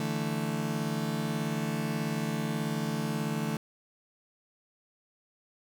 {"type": "chord", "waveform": "35% pulse", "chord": "D suspended second", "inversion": "none", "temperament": "just", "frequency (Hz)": [146.83, 165.19, 220.2], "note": ["D3", "E3", "A3"], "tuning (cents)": [0, 4, 2], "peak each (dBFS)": [-33, -33, -31], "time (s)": [0, 3.57], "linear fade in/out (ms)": 2, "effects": []}